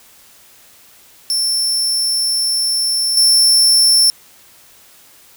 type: tone with level steps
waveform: sawtooth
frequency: 5380 Hz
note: E8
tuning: 34 cents sharp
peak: -12 / -6 dBFS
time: 1.3-4.1 s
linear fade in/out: 0 ms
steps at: 3.17 s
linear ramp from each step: 2 ms
effects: white hiss -46 dBFS RMS until 5.36 s